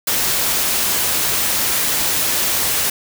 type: noise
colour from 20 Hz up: white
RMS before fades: -18 dBFS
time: 0.07-2.9 s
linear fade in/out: 5 ms
effects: none